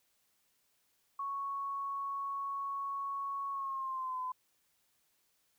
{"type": "tone with pitch glide", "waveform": "sine", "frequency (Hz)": [1108.7, 1016.7], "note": ["C#6", "B5"], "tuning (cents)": [0, 50], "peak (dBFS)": -35, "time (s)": [1.19, 4.32], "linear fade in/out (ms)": 5, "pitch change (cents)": -150, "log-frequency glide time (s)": [3.51, 4.2], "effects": ["white hiss -75 dBFS RMS until 5.58 s"]}